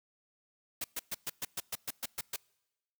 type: noise bursts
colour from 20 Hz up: white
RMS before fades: -36 dBFS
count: 11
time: 0.81-2.362 s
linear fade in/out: 5 ms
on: 32 ms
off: 120 ms
effects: noise-tail reverb RT60 1.0 s tail -26 dB re dry